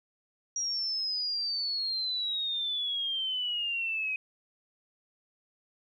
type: exponential sweep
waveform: sine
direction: down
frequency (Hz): 5720 to 2515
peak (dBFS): -29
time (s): 0.56-4.16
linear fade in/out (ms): 2
effects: 11-bit